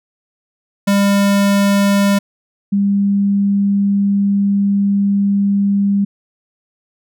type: tone pair in turn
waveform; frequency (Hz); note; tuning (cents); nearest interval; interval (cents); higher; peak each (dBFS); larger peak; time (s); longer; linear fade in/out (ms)
square / sine; 200 / 200; G3 / G3; +35 / +35; unison; 0; neither; -11; neither; 0.87-2.19 / 2.72-6.05; second; 10
effects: none